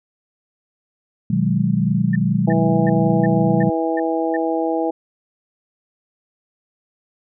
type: chord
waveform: sine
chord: G# minor seventh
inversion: first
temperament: equal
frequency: 123.47 / 155.56 / 185 / 207.7 Hz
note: B2 / D#3 / F#3 / G#3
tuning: 0 / 0 / 0 / 0 cents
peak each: -22 / -21 / -19 / -21 dBFS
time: 1.3-3.7 s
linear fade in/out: 5 ms
type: tone bursts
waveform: sine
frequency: 1800 Hz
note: A6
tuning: 39 cents sharp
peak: -25 dBFS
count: 7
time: 2.13-4.366 s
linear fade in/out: 5 ms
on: 28 ms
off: 340 ms
type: harmonic tone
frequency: 163.2 Hz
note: E3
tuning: 17 cents flat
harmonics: 2 / 3 / 4 / 5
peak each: -21 / -23 / -24 / -25 dBFS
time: 2.47-4.91 s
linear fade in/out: 10 ms
effects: none